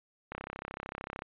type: click train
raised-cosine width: 0.5 ms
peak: -23 dBFS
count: 31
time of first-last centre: 0.32-1.221 s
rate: 33.3 Hz
effects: resampled to 8000 Hz